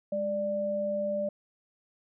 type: tone pair together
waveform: sine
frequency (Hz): 206.3 / 589.9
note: G#3 / D5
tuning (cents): -11 / +8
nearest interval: octave + tritone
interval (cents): 1819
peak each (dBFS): -36 / -28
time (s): 0.12-1.29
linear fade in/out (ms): 5
effects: none